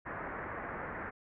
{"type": "low-pass noise", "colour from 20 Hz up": "white", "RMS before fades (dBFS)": -41, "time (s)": [0.05, 1.11], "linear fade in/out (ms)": 20, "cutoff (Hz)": 1900, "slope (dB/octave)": 48, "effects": []}